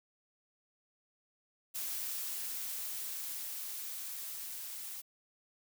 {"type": "noise with level ramp", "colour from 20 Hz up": "blue", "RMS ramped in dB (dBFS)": [-38, -44], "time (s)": [1.74, 5.02], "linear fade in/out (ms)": 20, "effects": []}